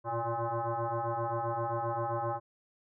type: tone with frequency modulation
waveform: sine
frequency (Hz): 120.3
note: B2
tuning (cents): -45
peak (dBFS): -30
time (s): 0.04-2.4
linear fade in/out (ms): 50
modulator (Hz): 233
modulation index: 4.5
effects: none